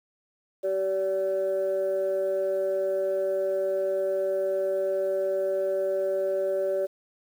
sine tone pair together, 383.8 / 575 Hz, G4 / D5, -37 / -37 cents, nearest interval perfect fifth, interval 700 cents, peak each -27 / -24 dBFS, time 0.63-6.87 s, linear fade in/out 20 ms, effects tanh soft clip ceiling -19 dBFS + 9-bit

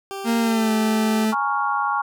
20% pulse tone, 392 Hz, G4, in tune, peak -24 dBFS, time 0.11-1.25 s, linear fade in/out 0 ms
40% pulse tone with pitch glide, 231.3 to 218.3 Hz, A#3 to A3, -13 to -13 cents, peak -17 dBFS, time 0.24-1.35 s, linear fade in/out 50 ms, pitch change -100 cents, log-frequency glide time 0.39-0.72 s
sine chord, Bb minor seventh, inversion third, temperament equal, 830.6 / 932.3 / 1108.7 / 1396.9 Hz, Ab5 / Bb5 / Db6 / F6, 0 / 0 / 0 / 0 cents, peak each -24 / -28 / -23 / -26 dBFS, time 1.32-2.02 s, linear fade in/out 10 ms
effects none

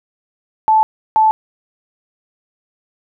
sine tone pair in turn, 873 / 873 Hz, A5 / A5, -14 / -14 cents, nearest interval unison, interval 0 cents, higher neither, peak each -8 dBFS, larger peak neither, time 0.68-0.83 / 1.16-1.31 s, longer neither, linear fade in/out 0 ms, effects none

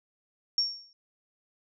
sine tone with exponential decay, 5510 Hz, F8, 24 cents flat, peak -20 dBFS, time 0.58-0.93 s, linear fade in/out 1 ms, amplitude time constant 74 ms, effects none

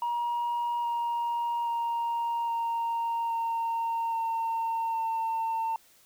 sine tone with pitch steps, 951 / 942.8 / 934.7 / 926.6 / 918.6 / 910.7 / 902.8 Hz, A#5 / A#5 / A#5 / A#5 / A#5 / A#5 / A5, +34 / +19 / +4 / -11 / -26 / -41 / +44 cents, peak -25 dBFS, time 0.02-5.76 s, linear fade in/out 2 ms, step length 820 ms, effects tanh soft clip ceiling -25 dBFS + white hiss -60 dBFS RMS until 6.05 s

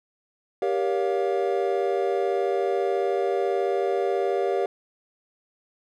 triangle chord, G half-diminished seventh, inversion none, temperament just, 392 / 470.4 / 564.5 / 705.6 Hz, G4 / Bb4 / Db5 / F5, 0 / +16 / +31 / +18 cents, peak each -23 / -26 / -27 / -27 dBFS, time 0.62-4.66 s, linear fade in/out 2 ms, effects none

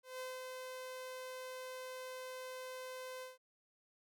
sawtooth tone with ADSR envelope, 513 Hz, C5, 34 cents flat, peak -38 dBFS, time 0.03-3.38 s, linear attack 170 ms, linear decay 200 ms, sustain -3 dB, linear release 160 ms, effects none

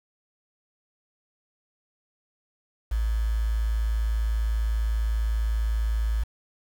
sine tone with quantisation, 55 Hz, A1, in tune, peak -22 dBFS, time 2.91-6.24 s, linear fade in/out 10 ms, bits 7, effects none

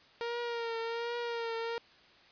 sawtooth tone with vibrato, 466.2 Hz, A#4, in tune, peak -30 dBFS, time 0.21-1.78 s, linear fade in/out 0 ms, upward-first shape triangle, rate 1.3 Hz, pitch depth 46 cents each way, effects white hiss -60 dBFS RMS until 2.31 s + resampled to 11025 Hz

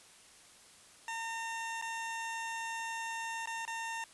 20% pulse tone with dropouts, 911 Hz, A#5, 40 cents flat, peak -32 dBFS, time 1.08-4.04 s, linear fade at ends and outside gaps 1 ms, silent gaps 1.814-1.823 / 3.458-3.473 / 3.652-3.677 s, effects white hiss -58 dBFS RMS until 4.13 s + resampled to 24000 Hz

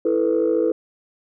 sine chord, E suspended fourth, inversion none, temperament equal, 329.6 / 440 / 493.9 Hz, E4 / A4 / B4, 0 / 0 / 0 cents, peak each -20 dBFS, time 0.05-0.72 s, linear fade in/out 5 ms, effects tanh soft clip ceiling -10 dBFS

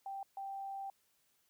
sine tone bursts at uneven times, 784 Hz, G5, in tune, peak -40 dBFS, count 2, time 0.06-0.23 / 0.37-0.9 s, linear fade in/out 2 ms, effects white hiss -75 dBFS RMS until 1.49 s

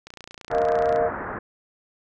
click train, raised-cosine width 0.2 ms, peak -22 dBFS, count 27, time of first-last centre 0.07-0.96 s, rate 29.2 Hz
sine chord, Bb suspended fourth, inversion none, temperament equal, 466.2 / 622.3 / 698.5 Hz, Bb4 / Eb5 / F5, 0 / 0 / 0 cents, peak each -23 dBFS, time 0.5-1.11 s, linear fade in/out 50 ms
white low-pass noise, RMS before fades -32 dBFS, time 0.5-1.39 s, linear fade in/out 5 ms, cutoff 1700 Hz, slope 48 dB/octave
effects none

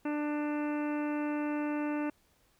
harmonic tone, 296.7 Hz, D4, 18 cents sharp, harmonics 1 / 2 / 3 / 4 / 5 / 6 / 7 / 8 / 9, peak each -31 / -40 / -42 / -47 / -46 / -50 / -52 / -54 / -49 dBFS, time 0.05-2.1 s, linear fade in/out 5 ms, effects pink hiss -69 dBFS RMS until 2.59 s

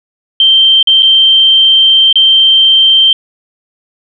sine tone with dropouts, 3136 Hz, G7, in tune, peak -3 dBFS, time 0.4-3.13 s, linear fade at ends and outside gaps 2 ms, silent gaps 0.828-0.872 / 1.024-1.029 / 2.128-2.156 s, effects none

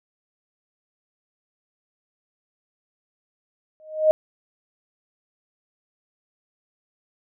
sine tone with exponential growth, 622.3 Hz, D#5, in tune, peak -9 dBFS, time 3.8-4.11 s, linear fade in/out 0 ms, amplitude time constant 66 ms, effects none

